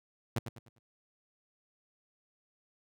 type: tone with echo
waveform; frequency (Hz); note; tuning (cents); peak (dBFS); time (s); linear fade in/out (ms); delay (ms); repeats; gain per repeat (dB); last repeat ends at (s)
sawtooth; 116.54; A#2; 0; -25; 0.36-0.39; 5; 100; 4; -9; 0.79
effects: none